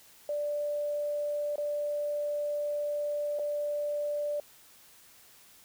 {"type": "tone with dropouts", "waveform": "sine", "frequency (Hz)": 587.3, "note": "D5", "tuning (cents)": 0, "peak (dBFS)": -29, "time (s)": [0.29, 4.4], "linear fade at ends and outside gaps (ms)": 2, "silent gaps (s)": [[1.558, 1.581], [3.389, 3.394]], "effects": ["white hiss -57 dBFS RMS until 5.64 s"]}